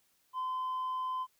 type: tone with tanh clipping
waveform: sine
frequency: 1026 Hz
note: C6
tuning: 34 cents flat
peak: -33 dBFS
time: 0.33-1.27 s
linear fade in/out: 50 ms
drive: 1 dB
effects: white hiss -72 dBFS RMS until 1.39 s